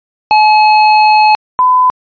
square / sine tone pair in turn, 855 / 1008 Hz, A5 / B5, -50 / +35 cents, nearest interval minor third, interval 285 cents, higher second, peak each -5 dBFS, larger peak neither, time 0.31-1.35 / 1.59-1.9 s, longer first, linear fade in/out 0 ms, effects resampled to 11025 Hz

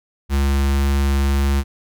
square tone with notch filter, 69.3 Hz, C#2, in tune, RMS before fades -17 dBFS, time 0.29-1.64 s, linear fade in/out 50 ms, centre 560 Hz, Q 1.7, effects none

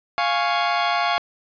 sawtooth chord, Db major, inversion first, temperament equal, 698.5 / 830.6 / 1108.7 Hz, F5 / Ab5 / Db6, 0 / 0 / 0 cents, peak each -18 / -21 / -20 dBFS, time 0.18-1.18 s, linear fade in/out 0 ms, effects resampled to 11025 Hz + 8-bit

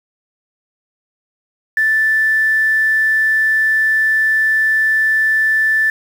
sine tone with quantisation, 1760 Hz, A6, in tune, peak -11 dBFS, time 1.77-5.9 s, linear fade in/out 2 ms, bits 6, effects none

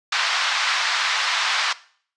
pink band-pass noise, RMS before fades -22 dBFS, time 0.12-1.73 s, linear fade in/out 5 ms, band 1000 to 5300 Hz, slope 24 dB/octave, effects noise-tail reverb RT60 0.5 s tail -18 dB re dry + resampled to 22050 Hz

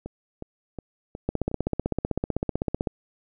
two click trains, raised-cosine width 2 ms, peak -11 / -21 dBFS, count 26 / 5, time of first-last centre 1.29-2.872 / 0.06-1.515 s, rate 15.8 / 2.75 Hz, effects none

